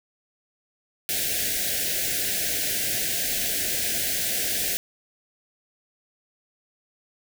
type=band-stop noise; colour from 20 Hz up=white; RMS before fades=-26 dBFS; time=1.09-4.77 s; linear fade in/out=0 ms; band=750 to 1500 Hz; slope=96 dB/octave; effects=none